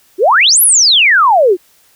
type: exponential two-way sweep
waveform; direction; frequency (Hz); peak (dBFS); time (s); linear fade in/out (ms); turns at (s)
sine; up then down; 333.6 to 12000 to 333.6; -5; 0.18-1.57; 50; 0.62
effects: white hiss -50 dBFS RMS until 1.95 s